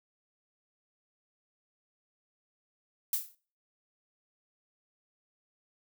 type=noise with exponential decay; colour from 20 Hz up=violet; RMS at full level=-26 dBFS; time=3.13-3.35 s; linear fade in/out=2 ms; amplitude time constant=46 ms; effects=noise-tail reverb RT60 0.4 s tail -21 dB re dry